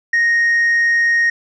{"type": "tone with tanh clipping", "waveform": "sine", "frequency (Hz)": 1864.7, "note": "A#6", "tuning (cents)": 0, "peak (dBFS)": -12, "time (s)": [0.13, 1.3], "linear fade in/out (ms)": 5, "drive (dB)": 1, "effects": []}